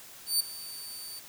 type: tone with ADSR envelope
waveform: 20% pulse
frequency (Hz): 4579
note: D8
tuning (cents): -45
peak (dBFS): -16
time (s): 0.26-1.2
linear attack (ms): 140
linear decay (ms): 9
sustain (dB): -18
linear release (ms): 13
effects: white hiss -49 dBFS RMS until 1.28 s